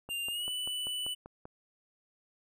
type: tone with pitch glide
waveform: square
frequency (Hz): 2794 to 2977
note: F7 to F#7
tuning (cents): 0 to +10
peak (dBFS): -34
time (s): 0.09-1.15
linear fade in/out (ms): 20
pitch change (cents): +110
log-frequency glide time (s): 0.29-0.47
type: click train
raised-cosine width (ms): 1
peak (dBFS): -31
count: 8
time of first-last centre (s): 0.09-1.455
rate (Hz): 5.13
effects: none